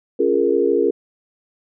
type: chord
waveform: sine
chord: Bb minor seventh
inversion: first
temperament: equal with one note detuned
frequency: 277.2 / 349.2 / 415.3 / 468.6 Hz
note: Db4 / F4 / Ab4 / Bb4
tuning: 0 / 0 / 0 / +9 cents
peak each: -23 / -20 / -18 / -19 dBFS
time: 0.19-0.91 s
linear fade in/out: 10 ms
effects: none